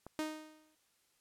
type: click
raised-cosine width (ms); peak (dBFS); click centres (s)
1; -33; 0.066
type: tone with exponential decay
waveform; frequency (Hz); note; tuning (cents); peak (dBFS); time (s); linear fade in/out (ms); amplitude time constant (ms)
sawtooth; 310; D#4; -6; -29; 0.19-0.75; 0; 120
effects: white hiss -74 dBFS RMS until 1.2 s + low-pass 12000 Hz 12 dB/octave